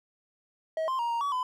triangle tone with pitch steps, 639 / 1047 / 941 / 933 / 1135 / 1011 Hz, D#5 / C6 / A#5 / A#5 / C#6 / B5, +46 / +1 / +16 / +1 / +41 / +40 cents, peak -25 dBFS, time 0.77-1.43 s, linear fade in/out 2 ms, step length 110 ms, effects none

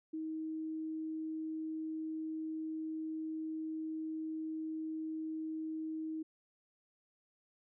sine tone, 316.3 Hz, D#4, 29 cents sharp, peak -37 dBFS, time 0.13-6.23 s, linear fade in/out 10 ms, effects none

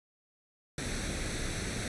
pink noise with comb filter, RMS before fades -35 dBFS, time 0.78-1.88 s, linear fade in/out 2 ms, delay 0.5 ms, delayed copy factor +0.6, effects resampled to 24000 Hz

